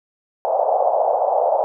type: band-pass noise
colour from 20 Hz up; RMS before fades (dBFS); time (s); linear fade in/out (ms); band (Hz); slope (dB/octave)
white; -18; 0.45-1.64; 0; 550 to 780; 48
effects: none